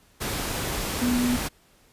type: tone in noise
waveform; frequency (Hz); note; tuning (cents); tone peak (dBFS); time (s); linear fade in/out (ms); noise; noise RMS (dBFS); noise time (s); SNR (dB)
sine; 245.4; B3; -11; -21; 1.01-1.37; 20; pink; -29; 0.2-1.49; +5
effects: pink hiss -59 dBFS RMS until 1.92 s + resampled to 32000 Hz